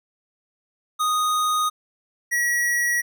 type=tone pair in turn; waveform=square; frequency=1242 / 1919.5 Hz; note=D#6 / B6; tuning=-3 / -50 cents; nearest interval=minor sixth; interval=753 cents; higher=second; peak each=-20 dBFS; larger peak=neither; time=0.99-1.7 / 2.31-3.02 s; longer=neither; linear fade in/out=20 ms; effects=none